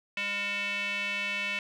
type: tone with band-pass filter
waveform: square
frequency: 202.4 Hz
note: G#3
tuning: 44 cents flat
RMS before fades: -32 dBFS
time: 0.17-1.59 s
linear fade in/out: 2 ms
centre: 2500 Hz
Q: 5.7
effects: none